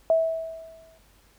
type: tone with exponential decay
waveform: sine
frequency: 651 Hz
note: E5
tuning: 22 cents flat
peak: -15 dBFS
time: 0.1-0.98 s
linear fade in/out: 1 ms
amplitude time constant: 190 ms
effects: added 48 Hz sine -60 dBFS peak until 1.38 s + pink hiss -60 dBFS RMS until 1.38 s